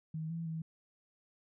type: tone with pitch steps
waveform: sine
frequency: 158.5 / 166 / 161.2 Hz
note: D#3 / E3 / E3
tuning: +32 / +12 / -38 cents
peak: -36 dBFS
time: 0.14-0.62 s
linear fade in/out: 5 ms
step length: 160 ms
effects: none